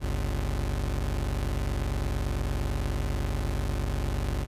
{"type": "tone pair together", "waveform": "30% pulse", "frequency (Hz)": [49, 69.3], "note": ["G1", "C#2"], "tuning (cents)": [0, 0], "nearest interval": "tritone", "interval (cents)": 600, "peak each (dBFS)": [-26, -28], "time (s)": [0, 4.47], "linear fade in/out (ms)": 50, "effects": ["resampled to 32000 Hz"]}